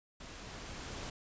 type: noise with level ramp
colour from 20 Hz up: pink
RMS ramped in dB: -49 to -42 dBFS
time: 0.2-1.1 s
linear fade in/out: 5 ms
effects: resampled to 16000 Hz